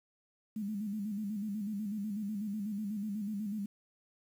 sine tone with vibrato, 207.7 Hz, G#3, in tune, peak -34 dBFS, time 0.56-3.66 s, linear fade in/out 5 ms, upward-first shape square, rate 8.1 Hz, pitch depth 72 cents each way, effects 10-bit

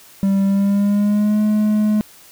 triangle tone with pitch glide, 195.7 to 212.2 Hz, G3 to G#3, -3 to +38 cents, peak -11 dBFS, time 0.23-2.01 s, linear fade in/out 0 ms, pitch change +141 cents, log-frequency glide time 0.44-1.41 s, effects white hiss -45 dBFS RMS until 2.31 s

